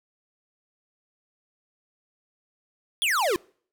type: exponential sweep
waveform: square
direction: down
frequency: 3520 to 329.6 Hz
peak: -22 dBFS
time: 3.02-3.36 s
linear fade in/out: 0 ms
effects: noise-tail reverb RT60 0.5 s tail -26 dB re dry